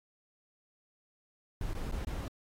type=noise with dropouts; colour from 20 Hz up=brown; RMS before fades=-36 dBFS; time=1.61-2.28 s; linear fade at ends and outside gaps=2 ms; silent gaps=1.734-1.749 / 1.914-1.922 / 2.049-2.07 s; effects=AAC 48 kbps